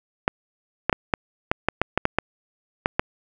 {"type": "clicks", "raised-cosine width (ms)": 0.5, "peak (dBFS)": -3, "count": 12, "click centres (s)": [0.279, 0.896, 0.928, 1.138, 1.515, 1.686, 1.816, 1.976, 2.054, 2.186, 2.859, 2.995], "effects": []}